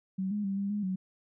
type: tone with pitch steps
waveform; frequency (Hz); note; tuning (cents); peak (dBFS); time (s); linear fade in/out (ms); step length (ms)
sine; 189.8 / 207.8 / 195.5 / 199 / 207.2 / 187.2; F#3 / G#3 / G3 / G3 / G#3 / F#3; +44 / +1 / -4 / +26 / -4 / +20; -29; 0.18-0.96; 10; 130
effects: none